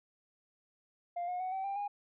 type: tone with pitch steps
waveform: sine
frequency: 698.5 / 720.6 / 743.5 / 767 / 791.3 / 816.4 Hz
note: F5 / F#5 / F#5 / G5 / G5 / G#5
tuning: 0 / -46 / +8 / -38 / +16 / -30 cents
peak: -32 dBFS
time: 1.16-1.88 s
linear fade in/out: 10 ms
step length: 120 ms
effects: tanh soft clip ceiling -32 dBFS